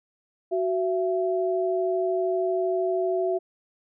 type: tone pair together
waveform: sine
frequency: 372.4 / 670 Hz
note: F#4 / E5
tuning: +11 / +28 cents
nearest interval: minor seventh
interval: 1017 cents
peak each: -24 / -26 dBFS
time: 0.51-3.39 s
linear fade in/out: 20 ms
effects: none